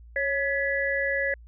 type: tone cluster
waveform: sine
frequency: 552 / 1689 / 1969 Hz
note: C#5 / G#6 / B6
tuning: -7 / +29 / -6 cents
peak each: -28 dBFS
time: 0.16-1.34 s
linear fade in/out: 2 ms
effects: added 58 Hz sine -45 dBFS peak until 1.47 s